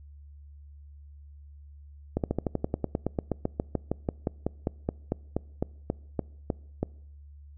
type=slowing click train; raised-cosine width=2 ms; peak=-13 dBFS; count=29; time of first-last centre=2.17-6.83 s; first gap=68 ms; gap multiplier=1.06; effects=noise-tail reverb RT60 0.8 s tail -25 dB re dry + added 72 Hz sine -46 dBFS peak until 7.57 s